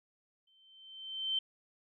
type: tone with exponential growth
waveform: sine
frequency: 3100 Hz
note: G7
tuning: 20 cents flat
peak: -28 dBFS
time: 0.47-1.39 s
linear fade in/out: 5 ms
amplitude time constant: 200 ms
effects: none